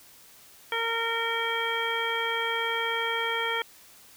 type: harmonic tone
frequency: 459.2 Hz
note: A#4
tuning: 26 cents flat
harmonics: 1 / 2 / 3 / 4 / 5 / 7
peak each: -33 / -33 / -33 / -33 / -33 / -33 dBFS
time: 0.72-3.62 s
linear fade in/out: 2 ms
effects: white hiss -53 dBFS RMS until 4.16 s